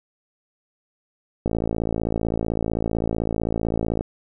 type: click train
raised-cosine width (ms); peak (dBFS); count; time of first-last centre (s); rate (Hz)
2; -10; 143; 1.46-4.009; 55.7
effects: none